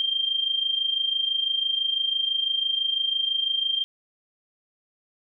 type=tone with amplitude modulation; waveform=sine; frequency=3176 Hz; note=G7; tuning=22 cents sharp; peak=-19 dBFS; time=0-3.84 s; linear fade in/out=0 ms; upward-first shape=sine; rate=26 Hz; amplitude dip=70%; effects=none